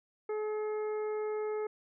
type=harmonic tone; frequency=426.8 Hz; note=G#4; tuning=47 cents sharp; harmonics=1 / 2 / 3 / 4 / 5; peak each=-32 / -45 / -47 / -56 / -52 dBFS; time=0.29-1.67 s; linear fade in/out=5 ms; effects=none